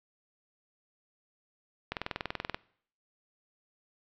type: click train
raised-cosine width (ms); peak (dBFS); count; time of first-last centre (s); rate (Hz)
0.3; -16; 14; 1.92-2.545; 20.8
effects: noise-tail reverb RT60 0.6 s tail -22 dB re dry + low-pass 5000 Hz 12 dB/octave